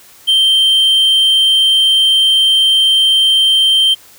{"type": "tone", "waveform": "triangle", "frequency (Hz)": 3136, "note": "G7", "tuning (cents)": 0, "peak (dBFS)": -6, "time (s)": [0.27, 3.95], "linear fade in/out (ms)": 20, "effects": ["white hiss -42 dBFS RMS until 4.18 s"]}